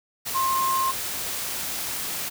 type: tone in noise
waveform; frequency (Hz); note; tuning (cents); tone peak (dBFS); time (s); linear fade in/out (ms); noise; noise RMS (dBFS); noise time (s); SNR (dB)
sine; 1060; C6; +22; -21; 0.34-0.92; 20; white; -30; 0.25-2.3; +6
effects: none